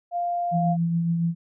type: tone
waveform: sine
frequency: 698.5 Hz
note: F5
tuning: in tune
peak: -23 dBFS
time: 0.11-0.77 s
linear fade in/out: 50 ms
type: tone with tremolo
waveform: sine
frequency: 168.3 Hz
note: E3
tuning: 36 cents sharp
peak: -19 dBFS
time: 0.51-1.35 s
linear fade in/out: 50 ms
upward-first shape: triangle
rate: 7.1 Hz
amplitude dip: 35%
effects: none